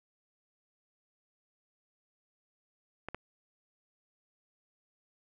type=clicks; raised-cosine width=0.5 ms; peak=-23 dBFS; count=2; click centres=3.086 / 3.146 s; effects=none